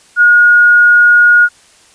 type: tone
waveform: sine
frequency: 1440 Hz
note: F#6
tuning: 47 cents flat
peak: -3 dBFS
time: 0.16-1.49 s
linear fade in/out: 50 ms
effects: white hiss -45 dBFS RMS until 1.94 s + resampled to 22050 Hz